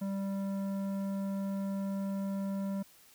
triangle tone with tanh clipping, 196 Hz, G3, in tune, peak -34 dBFS, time 0.01-2.83 s, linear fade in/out 10 ms, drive 16 dB, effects white hiss -60 dBFS RMS until 3.14 s

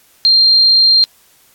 sine tone, 4186 Hz, C8, in tune, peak -6 dBFS, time 0.25-1.04 s, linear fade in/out 0 ms, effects white hiss -50 dBFS RMS until 1.54 s + AAC 64 kbps

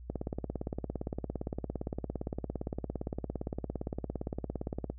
click train, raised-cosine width 2 ms, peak -21 dBFS, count 85, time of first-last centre 0.1-4.9 s, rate 17.5 Hz, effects noise-tail reverb RT60 0.1 s tail -25 dB re dry + added 60 Hz sine -45 dBFS peak until 4.98 s

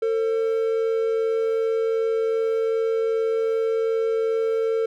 triangle tone pair together, 449.5 / 532.1 Hz, A4 / C5, +37 / +29 cents, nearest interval minor third, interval 292 cents, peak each -18 / -29 dBFS, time 0.02-4.86 s, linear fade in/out 5 ms, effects none

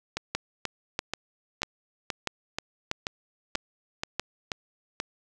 two click trains, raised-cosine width 0.2 ms, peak -12 / -10 dBFS, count 11 / 7, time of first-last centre 0.17-5.001 / 0.35-4.196 s, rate 2.07 / 1.56 Hz, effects none

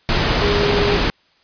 sine tone in noise, 408.9 Hz, G#4, 27 cents flat, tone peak -17 dBFS, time 0.42-0.97 s, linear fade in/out 0 ms, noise pink, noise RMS -17 dBFS, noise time 0.09-1.1 s, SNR -3 dB, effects white hiss -57 dBFS RMS until 1.43 s + resampled to 11025 Hz

